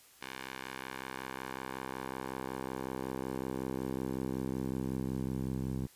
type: tone with band-pass filter sweep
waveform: 10% pulse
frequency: 65.41 Hz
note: C2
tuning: in tune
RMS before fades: -38 dBFS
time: 0.21-5.87 s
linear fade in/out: 10 ms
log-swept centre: 2400 to 140 Hz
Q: 0.79
effects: white hiss -60 dBFS RMS until 5.95 s + resampled to 32000 Hz